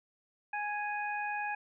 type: harmonic tone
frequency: 830.6 Hz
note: G#5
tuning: in tune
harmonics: 1 / 2 / 3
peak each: -35 / -38 / -40 dBFS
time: 0.53-1.55 s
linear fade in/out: 5 ms
effects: none